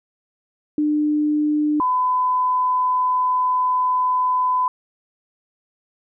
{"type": "tone pair in turn", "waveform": "sine", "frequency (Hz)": [299.9, 1006.8], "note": ["D4", "B5"], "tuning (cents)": [36, 33], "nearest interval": "octave + major sixth", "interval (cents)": 2097, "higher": "second", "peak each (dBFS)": -16, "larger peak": "neither", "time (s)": [[0.78, 1.8], [1.8, 4.68]], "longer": "second", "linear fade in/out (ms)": 2, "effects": []}